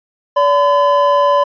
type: tone pair together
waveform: triangle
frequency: 573.9 / 1014 Hz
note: D5 / B5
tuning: -40 / +45 cents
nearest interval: minor seventh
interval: 985 cents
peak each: -10 dBFS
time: 0.36-1.44 s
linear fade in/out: 10 ms
effects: resampled to 11025 Hz